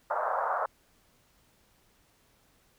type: band-pass noise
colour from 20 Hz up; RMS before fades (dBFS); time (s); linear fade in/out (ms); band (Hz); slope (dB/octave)
pink; -30; 0.1-0.66; 5; 560 to 1400; 48
effects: pink hiss -66 dBFS RMS until 2.78 s